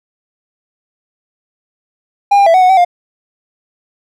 triangle tone with pitch steps, 807 / 799 / 663 / 745 / 735 / 763 / 706 Hz, G#5 / G5 / E5 / F#5 / F#5 / G5 / F5, -50 / +33 / +10 / +12 / -12 / -47 / +19 cents, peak -3 dBFS, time 2.31-2.849 s, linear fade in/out 10 ms, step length 77 ms, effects none

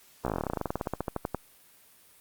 slowing click train, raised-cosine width 1 ms, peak -15 dBFS, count 26, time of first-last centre 0.25-1.347 s, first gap 15 ms, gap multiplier 1.08, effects white hiss -58 dBFS RMS until 2.2 s + Opus 48 kbps

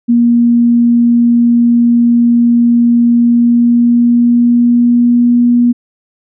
sine tone with pitch glide, 237 to 240.9 Hz, A#3 to B3, +29 to -43 cents, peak -5 dBFS, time 0.08-5.73 s, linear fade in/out 20 ms, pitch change +28 cents, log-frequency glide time 3.14-5.41 s, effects none

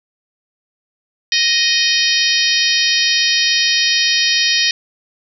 harmonic tone, 622.3 Hz, D#5, in tune, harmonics 3 / 4 / 5 / 6 / 7 / 8 / 9, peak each -20 / -20 / -20 / -20 / -20 / -20 / -20 dBFS, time 1.32-4.71 s, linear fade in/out 2 ms, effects none

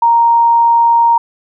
sine tone, 932.3 Hz, A#5, in tune, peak -6 dBFS, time 0.02-1.18 s, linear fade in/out 5 ms, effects none

